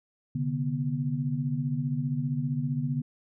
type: tone cluster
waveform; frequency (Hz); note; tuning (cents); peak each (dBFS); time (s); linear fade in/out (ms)
sine; 132 / 147.2 / 242.6; C3 / D3 / B3; +16 / +4 / -31; -32 / -29 / -32; 0.35-3.02; 5
effects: none